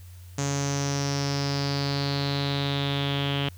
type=tone with low-pass filter sweep; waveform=sawtooth; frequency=140.6 Hz; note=C#3; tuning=25 cents sharp; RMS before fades=-27 dBFS; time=0.38-3.49 s; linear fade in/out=5 ms; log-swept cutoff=6700 to 3100 Hz; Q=6.6; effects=added 89 Hz sine -42 dBFS peak until 3.57 s + white hiss -56 dBFS RMS until 3.57 s